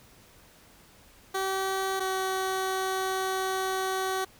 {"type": "tone pair in turn", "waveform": "15% pulse", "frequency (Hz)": [383.7, 379.1], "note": ["G4", "F#4"], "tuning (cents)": [-37, 42], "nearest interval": "unison", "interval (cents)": 21, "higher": "first", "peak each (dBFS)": -21, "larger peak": "neither", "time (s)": [[1.34, 2], [2, 4.25]], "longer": "second", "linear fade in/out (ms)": 10, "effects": ["pink hiss -56 dBFS RMS until 4.39 s"]}